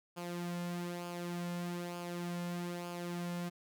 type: tone with flanger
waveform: sawtooth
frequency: 174.61 Hz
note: F3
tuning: in tune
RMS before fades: -40 dBFS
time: 0.16-3.5 s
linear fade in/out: 20 ms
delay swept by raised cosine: 0.51 to 2.61 ms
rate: 1.1 Hz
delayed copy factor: -0.55
effects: none